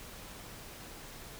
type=silence; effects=pink hiss -48 dBFS RMS until 1.39 s